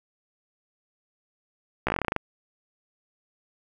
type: slowing click train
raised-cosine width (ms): 0.5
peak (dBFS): -9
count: 12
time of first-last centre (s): 1.87-2.163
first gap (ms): 15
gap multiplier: 1.11
effects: 8-bit